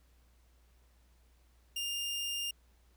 sawtooth tone, 2807 Hz, F7, 8 cents sharp, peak -31 dBFS, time 1.76-2.51 s, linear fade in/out 5 ms, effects added 60 Hz sine -63 dBFS peak until 2.96 s + pink hiss -72 dBFS RMS until 2.96 s

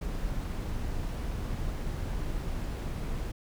brown noise, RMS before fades -33 dBFS, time 0.01-3.32 s, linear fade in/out 10 ms, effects none

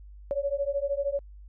sine beating tone pair, 556 / 569 Hz, C#5 / C#5, +5 / +45 cents, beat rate 13 Hz, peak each -29 dBFS, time 0.31-1.19 s, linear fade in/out 0 ms, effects added 50 Hz sine -44 dBFS peak until 1.48 s

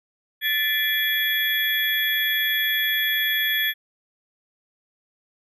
sine tone cluster, 1753 / 2040 / 2359 / 3369 / 11910 Hz, A6 / C7 / D7 / G#7 / F#9, -7 / -44 / +7 / +24 / +10 cents, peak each -23 / -32 / -32 / -24 / -29 dBFS, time 0.41-3.74 s, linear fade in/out 50 ms, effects none

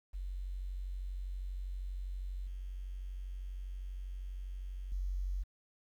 sine tone with level steps, 46.25 Hz, F#1, in tune, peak -37 / -39 / -33 dBFS, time 0.13-5.44 s, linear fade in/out 20 ms, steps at 2.47 / 4.92 s, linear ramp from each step 2 ms, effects 11-bit

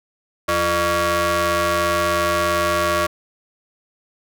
sawtooth ring-modulated tone, 261.6 Hz, C4, in tune, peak -10 dBFS, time 0.48-3.07 s, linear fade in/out 10 ms, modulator 867 Hz, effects none

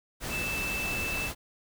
sine tone in noise, 2639 Hz, E7, 1 cent sharp, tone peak -31 dBFS, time 0.29-1.31 s, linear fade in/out 50 ms, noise pink, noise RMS -35 dBFS, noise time 0.2-1.35 s, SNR +1 dB, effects none

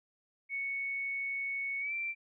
sine tone with pitch glide, 2217 to 2349 Hz, C#7 to D7, 0 to 0 cents, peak -33 dBFS, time 0.49-2.15 s, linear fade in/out 50 ms, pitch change +100 cents, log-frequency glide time 1.8-1.93 s, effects none

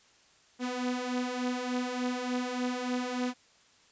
sawtooth beating tone pair, 246.9 / 250.3 Hz, B3 / B3, 0 / +23 cents, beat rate 3.4 Hz, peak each -32 / -28 dBFS, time 0.59-3.34 s, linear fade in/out 50 ms, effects white hiss -62 dBFS RMS until 3.91 s + resampled to 16000 Hz

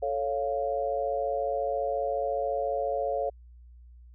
sine chord, A augmented, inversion none, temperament equal, 440 / 554.4 / 698.5 Hz, A4 / C#5 / E#5, 0 / 0 / 0 cents, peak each -33 / -29 / -31 dBFS, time 0.02-3.3 s, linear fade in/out 10 ms, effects added 60 Hz sine -48 dBFS peak until 4.14 s

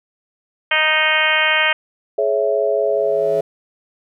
harmonic tone, 311.1 Hz, D#4, in tune, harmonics 2 / 3 / 4 / 5 / 6 / 7 / 8 / 9 / 10, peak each -24 / -25 / -25 / -21 / -20 / -20 / -21 / -24 / -23 dBFS, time 0.71-1.73 s, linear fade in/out 5 ms
sine chord, C# minor, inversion second, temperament equal with one note detuned, 422.8 / 554.4 / 659.3 Hz, G#4 / C#5 / E5, +31 / 0 / 0 cents, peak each -19 dBFS, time 2.18-3.41 s, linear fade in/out 5 ms
30% pulse tone with exponential growth, 160.9 Hz, E3, 42 cents flat, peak -28 dBFS, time 2.53-3.41 s, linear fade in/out 5 ms, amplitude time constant 190 ms
effects none

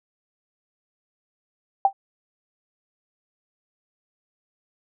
sine tone with exponential decay, 784 Hz, G5, in tune, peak -9 dBFS, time 1.85-1.93 s, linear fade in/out 2 ms, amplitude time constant 16 ms, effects none

